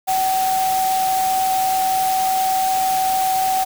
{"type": "tone in noise", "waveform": "sine", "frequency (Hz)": 758, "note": "F#5", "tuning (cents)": 42, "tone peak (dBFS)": -16, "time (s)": [0.07, 3.65], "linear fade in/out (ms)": 20, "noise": "white", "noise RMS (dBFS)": -27, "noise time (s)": [0.07, 3.65], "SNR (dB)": 8, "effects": []}